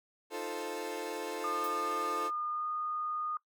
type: chord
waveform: 30% pulse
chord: F dominant seventh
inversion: third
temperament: equal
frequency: 311.1 / 349.2 / 440 / 523.3 Hz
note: Eb4 / F4 / A4 / C5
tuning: 0 / 0 / 0 / 0 cents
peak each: -42 / -40 / -36 / -41 dBFS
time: 0.3-2.31 s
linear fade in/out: 50 ms
type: tone with pitch glide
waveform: sine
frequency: 1216 to 1228.7 Hz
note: D#6 to D#6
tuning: -40 to -22 cents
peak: -33 dBFS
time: 1.44-3.37 s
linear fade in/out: 2 ms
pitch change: +18 cents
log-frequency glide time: 2.5-2.67 s
type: noise with exponential decay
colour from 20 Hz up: violet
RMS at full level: -40 dBFS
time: 1.64-1.76 s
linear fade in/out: 2 ms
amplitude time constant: 26 ms
effects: noise-tail reverb RT60 0.1 s tail -19 dB re dry